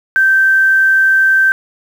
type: tone with quantisation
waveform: sine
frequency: 1557 Hz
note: G6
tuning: 12 cents flat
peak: -7 dBFS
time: 0.16-1.52 s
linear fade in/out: 0 ms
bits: 6
effects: none